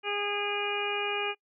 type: harmonic tone with a mistuned harmonic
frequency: 409.7 Hz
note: G#4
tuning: 24 cents flat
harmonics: 1 / 2 / 3 / 4 / 5 / 6 / 7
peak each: -34 / -36 / -38 / -40 / -44 / -33 / -36 dBFS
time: 0.03-1.35 s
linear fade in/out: 50 ms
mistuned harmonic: 6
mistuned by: -19 cents
effects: noise-tail reverb RT60 0.1 s tail -24 dB re dry